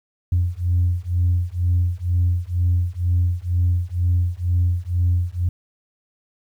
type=beating tone pair; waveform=sine; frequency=87.2 / 89.3 Hz; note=F2 / F2; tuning=-2 / +39 cents; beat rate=2.1 Hz; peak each=-19 dBFS; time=0.32-5.49 s; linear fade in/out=5 ms; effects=tanh soft clip ceiling -11 dBFS + 9-bit